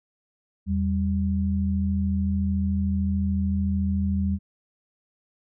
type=tone pair together; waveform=sine; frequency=82.41 / 196 Hz; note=E2 / G3; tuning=0 / 0 cents; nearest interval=octave + minor third; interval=1500 cents; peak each=-24 dBFS; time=0.66-4.39 s; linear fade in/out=50 ms; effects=none